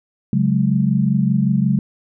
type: chord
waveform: sine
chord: C# suspended fourth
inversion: none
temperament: equal with one note detuned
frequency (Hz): 138.59 / 185 / 210.4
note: C#3 / F#3 / G#3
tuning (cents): 0 / 0 / +23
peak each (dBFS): -18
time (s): 0.33-1.79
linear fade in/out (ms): 2
effects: none